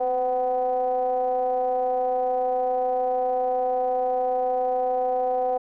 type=ring-modulated tone; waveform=triangle; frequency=123.47 Hz; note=B2; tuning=in tune; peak=-16 dBFS; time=0-5.58 s; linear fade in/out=10 ms; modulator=631 Hz; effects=none